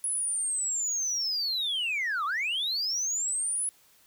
sine linear two-way sweep, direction down then up, 10390 to 1108.7 to 10390 Hz, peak -25 dBFS, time 0.04-3.69 s, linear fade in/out 0 ms, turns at 2.25 s, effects tanh soft clip ceiling -25 dBFS + white hiss -61 dBFS RMS until 4.06 s

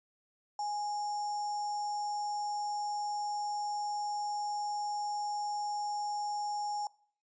sine tone with sample-and-hold, 830.6 Hz, G#5, in tune, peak -32 dBFS, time 0.59-6.87 s, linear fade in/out 2 ms, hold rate 6300 Hz, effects noise-tail reverb RT60 0.5 s tail -21 dB re dry + resampled to 16000 Hz

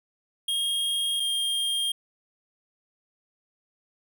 square tone pair in turn, 3248 / 3216 Hz, G#7 / G7, -39 / +44 cents, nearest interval unison, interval 17 cents, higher first, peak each -25 dBFS, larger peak neither, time 0.48-1.2 / 1.2-1.92 s, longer neither, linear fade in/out 5 ms, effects none

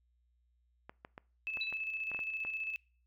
clicks, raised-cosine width 0.5 ms, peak -31 dBFS, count 9, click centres 0.895 / 1.049 / 1.179 / 1.572 / 1.726 / 2.116 / 2.147 / 2.191 / 2.45 s
sine tone with tremolo, 2613 Hz, E7, 16 cents flat, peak -34 dBFS, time 1.47-2.76 s, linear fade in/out 0 ms, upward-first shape square, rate 15 Hz, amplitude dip 40%
sine tone with exponential decay, 3951 Hz, B7, in tune, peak -34 dBFS, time 1.61-1.79 s, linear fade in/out 2 ms, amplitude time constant 39 ms
effects noise-tail reverb RT60 0.4 s tail -23 dB re dry + added 60 Hz sine -70 dBFS peak until 3.06 s

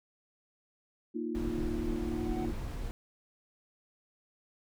sine chord, Bb suspended fourth, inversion none, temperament equal, 233.1 / 311.1 / 349.2 Hz, Bb3 / Eb4 / F4, 0 / 0 / 0 cents, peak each -37 dBFS, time 1.14-2.52 s, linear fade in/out 20 ms
brown noise, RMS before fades -37 dBFS, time 1.35-2.91 s, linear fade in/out 0 ms
triangle tone with exponential growth, 745 Hz, F#5, 12 cents sharp, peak -37 dBFS, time 1.57-2.45 s, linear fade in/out 0 ms, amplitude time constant 190 ms
effects none

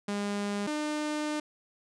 sawtooth tone pair in turn, 203.5 / 301.5 Hz, G#3 / D4, -35 / +46 cents, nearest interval perfect fifth, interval 681 cents, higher second, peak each -26 dBFS, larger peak neither, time 0.08-0.67 / 0.67-1.4 s, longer second, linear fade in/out 5 ms, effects resampled to 22050 Hz

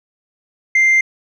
sine tone, 2093 Hz, C7, in tune, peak -7 dBFS, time 0.75-1.01 s, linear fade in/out 5 ms, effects tanh soft clip ceiling -8 dBFS

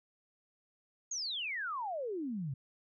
sine exponential sweep, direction down, 6760 to 126.2 Hz, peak -35 dBFS, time 1.11-2.54 s, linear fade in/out 5 ms, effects none

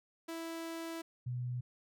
sawtooth / sine tone pair in turn, 329.6 / 123.6 Hz, E4 / B2, 0 / +2 cents, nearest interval octave + perfect fourth, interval 1698 cents, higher first, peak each -36 / -35 dBFS, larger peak second, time 0.28-1.02 / 1.26-1.61 s, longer first, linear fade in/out 10 ms, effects none

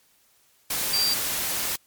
sine tone in noise, 4705 Hz, D8, 2 cents sharp, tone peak -21 dBFS, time 0.93-1.14 s, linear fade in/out 5 ms, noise white, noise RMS -27 dBFS, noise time 0.7-1.76 s, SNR +3 dB, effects white hiss -62 dBFS RMS until 1.86 s + MP3 96 kbps

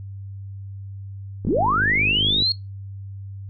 click train, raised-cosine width 3 ms, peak -16 dBFS, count 51, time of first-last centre 1.45-2.423 s, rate 51.4 Hz
sine linear sweep, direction up, 161.8 to 4330 Hz, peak -17 dBFS, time 1.47-2.52 s, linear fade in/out 2 ms
effects noise-tail reverb RT60 0.2 s tail -20 dB re dry + added 98 Hz sine -32 dBFS peak until 3.49 s

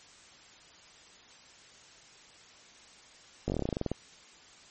slowing click train, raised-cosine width 2 ms, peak -17 dBFS, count 14, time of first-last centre 3.48-3.916 s, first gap 19 ms, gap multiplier 1.09, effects white hiss -55 dBFS RMS until 4.7 s + MP3 32 kbps

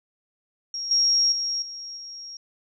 sine tone with level steps, 5588 Hz, F8, in tune, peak -28 / -17 / -24 / -34 / -36 dBFS, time 0.74-2.37 s, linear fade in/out 2 ms, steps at 0.91 / 1.32 / 1.62 / 1.97 s, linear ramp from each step 2 ms, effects none

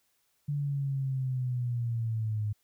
sine linear sweep, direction down, 146 to 104.2 Hz, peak -28 dBFS, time 0.48-2.53 s, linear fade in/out 10 ms, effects white hiss -73 dBFS RMS until 2.63 s

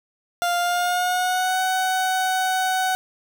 30% pulse tone with pitch glide, 699 to 749.2 Hz, F5 to F#5, +1 to +21 cents, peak -17 dBFS, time 0.42-2.95 s, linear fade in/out 0 ms, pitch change +120 cents, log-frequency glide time 0.58-1.61 s, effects none

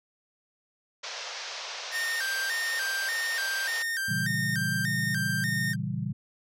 white band-pass noise, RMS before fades -38 dBFS, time 1.03-3.83 s, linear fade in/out 10 ms, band 460 to 6000 Hz, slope 48 dB/octave
45% pulse tone with vibrato, 1700 Hz, G#6, 40 cents sharp, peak -28 dBFS, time 1.91-5.76 s, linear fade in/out 50 ms, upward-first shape square, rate 1.7 Hz, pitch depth 130 cents each way
sine chord, A# diminished seventh, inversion none, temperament equal, 116.54 / 138.59 / 164.81 / 196 Hz, A#2 / C#3 / E3 / G3, 0 / 0 / 0 / 0 cents, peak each -34 dBFS, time 4.08-6.13 s, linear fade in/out 10 ms
effects none

